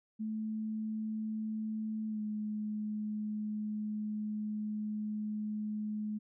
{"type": "tone with pitch glide", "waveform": "sine", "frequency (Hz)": [217.5, 212.3], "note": ["A3", "G#3"], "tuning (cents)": [-20, 38], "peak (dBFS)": -34, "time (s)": [0.19, 6.19], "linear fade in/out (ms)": 20, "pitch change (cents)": -42, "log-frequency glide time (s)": [2.08, 2.21], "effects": []}